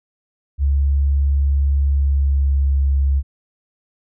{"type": "tone with pitch glide", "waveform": "sine", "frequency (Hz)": [69.9, 68.82], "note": ["C#2", "C#2"], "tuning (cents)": [15, -12], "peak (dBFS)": -13, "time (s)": [0.58, 3.23], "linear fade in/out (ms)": 50, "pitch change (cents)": -27, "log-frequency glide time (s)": [1.79, 2.79], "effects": []}